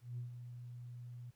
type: tone with ADSR envelope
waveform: sine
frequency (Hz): 121.6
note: B2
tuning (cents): -26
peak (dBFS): -38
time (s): 0.01-1.31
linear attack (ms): 170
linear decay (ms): 120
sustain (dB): -8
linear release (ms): 13
effects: tanh soft clip ceiling -35 dBFS + pink hiss -75 dBFS RMS until 1.35 s